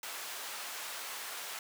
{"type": "high-pass noise", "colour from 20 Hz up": "pink", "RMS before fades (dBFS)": -42, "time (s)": [0.03, 1.59], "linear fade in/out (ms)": 2, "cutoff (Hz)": 890, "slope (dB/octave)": 12, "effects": []}